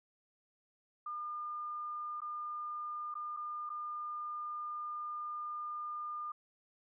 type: tone with dropouts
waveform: sine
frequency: 1208 Hz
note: D6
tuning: 48 cents sharp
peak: -38 dBFS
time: 1.06-6.32 s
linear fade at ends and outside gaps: 5 ms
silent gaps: 2.205-2.217 / 3.142-3.152 / 3.366-3.37 / 3.694-3.7 s
effects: none